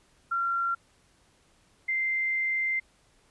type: tone pair in turn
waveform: sine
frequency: 1373 / 2086 Hz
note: F6 / C7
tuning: -30 / -6 cents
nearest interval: perfect fifth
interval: 724 cents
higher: second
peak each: -25 dBFS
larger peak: neither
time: 0.31-0.75 / 1.88-2.8 s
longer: second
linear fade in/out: 10 ms
effects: pink hiss -64 dBFS RMS until 3.3 s + resampled to 24000 Hz